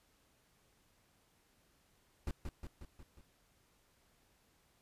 brown noise with echo, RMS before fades -37 dBFS, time 2.27-2.31 s, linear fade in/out 2 ms, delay 180 ms, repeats 5, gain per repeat -4 dB, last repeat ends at 3.21 s, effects pink hiss -72 dBFS RMS until 4.81 s + resampled to 32000 Hz

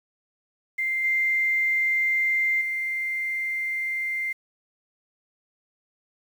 sine tone with level steps, 2093 Hz, C7, in tune, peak -23 / -20 / -25 dBFS, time 0.78-4.33 s, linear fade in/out 10 ms, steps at 1.04 / 2.61 s, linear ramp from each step 5 ms, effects 8-bit

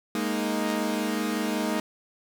sawtooth chord, Ab suspended second, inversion none, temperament equal, 207.7 / 233.1 / 311.1 Hz, Ab3 / Bb3 / Eb4, 0 / 0 / 0 cents, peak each -26 dBFS, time 0.15-1.8 s, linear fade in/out 2 ms, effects 9-bit

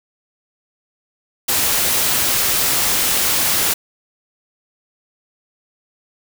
white noise, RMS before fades -17 dBFS, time 1.48-3.74 s, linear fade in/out 10 ms, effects none

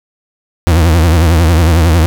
40% pulse tone with vibrato, 82.41 Hz, E2, in tune, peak -5 dBFS, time 0.67-2.06 s, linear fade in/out 0 ms, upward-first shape triangle, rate 11 Hz, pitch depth 150 cents each way, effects none

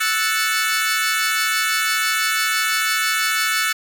sawtooth chord, F# minor seventh, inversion third, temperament equal, 1318.5 / 1480 / 1760 / 2217 Hz, E6 / F#6 / A6 / C#7, 0 / 0 / 0 / 0 cents, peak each -20 dBFS, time 0-3.73 s, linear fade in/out 10 ms, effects none

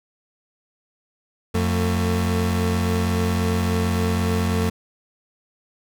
30% pulse tone pair together, 89 / 224.3 Hz, F2 / A3, +33 / +34 cents, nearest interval octave + major third, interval 1601 cents, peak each -18 / -21 dBFS, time 1.54-4.7 s, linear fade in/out 10 ms, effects none

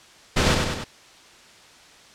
pink noise with echo, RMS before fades -19 dBFS, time 0.36-0.55 s, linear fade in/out 10 ms, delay 98 ms, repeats 3, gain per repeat -4 dB, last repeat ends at 0.844 s, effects white hiss -49 dBFS RMS until 2.14 s + low-pass 6000 Hz 12 dB/octave

